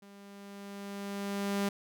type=tone with level ramp; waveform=sawtooth; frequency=200 Hz; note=G3; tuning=35 cents sharp; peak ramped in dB=-48 to -24 dBFS; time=0.02-1.69 s; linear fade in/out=5 ms; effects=none